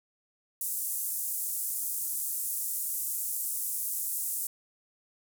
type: band-pass noise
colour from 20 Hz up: white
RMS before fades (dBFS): -33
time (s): 0.61-4.47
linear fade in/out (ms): 2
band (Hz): 8000 to 16000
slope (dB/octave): 24
effects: none